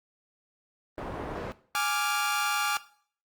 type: low-pass noise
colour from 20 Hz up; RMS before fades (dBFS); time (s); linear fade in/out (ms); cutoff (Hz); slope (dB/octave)
white; -36; 0.98-1.52; 0; 860; 12
type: chord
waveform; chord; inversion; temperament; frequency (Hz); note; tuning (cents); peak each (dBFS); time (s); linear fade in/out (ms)
sawtooth; D diminished; second; equal; 830.6 / 1174.7 / 1396.9; Ab5 / D6 / F6; 0 / 0 / 0; -27; 1.75-2.77; 0
effects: noise-tail reverb RT60 0.5 s tail -17 dB re dry + Opus 32 kbps